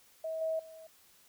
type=tone with level steps; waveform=sine; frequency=642 Hz; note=E5; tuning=46 cents flat; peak=-34 / -30 / -48 dBFS; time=0.24-0.87 s; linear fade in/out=5 ms; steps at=0.41 / 0.59 s; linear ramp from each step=5 ms; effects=white hiss -63 dBFS RMS until 1.28 s